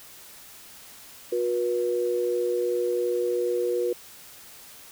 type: tone pair together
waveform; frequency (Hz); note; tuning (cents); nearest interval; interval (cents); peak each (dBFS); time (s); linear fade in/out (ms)
sine; 360.8 / 483.6; F#4 / B4; -44 / -36; perfect fourth; 508; -26 / -25; 1.32-3.93; 5
effects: white hiss -47 dBFS RMS until 4.91 s